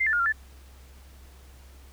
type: tone with pitch steps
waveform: sine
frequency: 2092 / 1764 / 1424 / 1379 / 1749 Hz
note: C7 / A6 / F6 / F6 / A6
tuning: -1 / +4 / +33 / -22 / -11 cents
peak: -21 dBFS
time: 0-0.325 s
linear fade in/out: 10 ms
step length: 65 ms
effects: added 66 Hz sine -47 dBFS peak until 1.92 s + pink hiss -56 dBFS RMS until 1.92 s